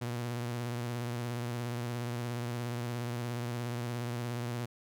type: tone with vibrato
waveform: sawtooth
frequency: 120 Hz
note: B2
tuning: 49 cents flat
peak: -30 dBFS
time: 0.01-4.66 s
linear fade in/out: 10 ms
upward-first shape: triangle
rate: 17 Hz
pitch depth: 51 cents each way
effects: none